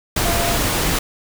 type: tone in noise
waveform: sine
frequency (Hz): 686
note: F5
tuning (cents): -31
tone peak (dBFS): -23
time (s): 0.25-0.57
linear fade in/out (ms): 5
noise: pink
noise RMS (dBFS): -19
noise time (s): 0.16-0.99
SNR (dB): -7
effects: none